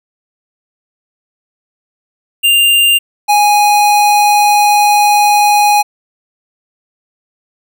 square tone pair in turn, 2794 / 828.7 Hz, F7 / G#5, 0 / -4 cents, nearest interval octave + major sixth, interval 2104 cents, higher first, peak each -7 dBFS, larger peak neither, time 2.43-2.99 / 3.28-5.83 s, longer second, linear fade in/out 20 ms, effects none

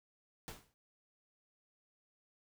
pink noise with exponential decay, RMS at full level -44 dBFS, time 0.48-0.74 s, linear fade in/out 0 ms, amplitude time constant 56 ms, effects none

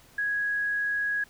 sine tone, 1661.2 Hz, G#6, in tune, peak -25 dBFS, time 0.18-1.24 s, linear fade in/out 5 ms, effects pink hiss -56 dBFS RMS until 1.29 s

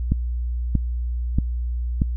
click train, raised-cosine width 5 ms, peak -7 dBFS, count 4, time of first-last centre 0.12-2.019 s, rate 1.58 Hz, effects added 60 Hz sine -22 dBFS peak until 2.16 s

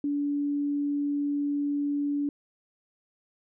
sine tone, 287.7 Hz, D4, 36 cents flat, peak -25 dBFS, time 0.04-2.29 s, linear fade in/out 2 ms, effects none

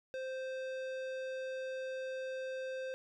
sine tone with tanh clipping, 522 Hz, C5, 4 cents flat, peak -40 dBFS, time 0.14-2.94 s, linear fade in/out 0 ms, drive 16 dB, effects none

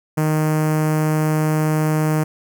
sawtooth tone with notch filter, 154.9 Hz, D#3, 7 cents flat, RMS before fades -18 dBFS, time 0.17-2.24 s, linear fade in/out 10 ms, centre 3700 Hz, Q 0.64, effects none

